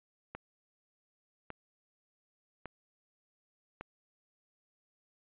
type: click train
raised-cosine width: 0.5 ms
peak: -26 dBFS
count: 4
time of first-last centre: 0.35-3.81 s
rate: 0.867 Hz
effects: resampled to 8000 Hz